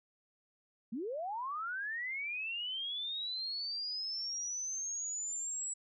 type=linear sweep; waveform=sine; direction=up; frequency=201 to 7840 Hz; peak=-36 dBFS; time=0.92-5.74 s; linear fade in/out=10 ms; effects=none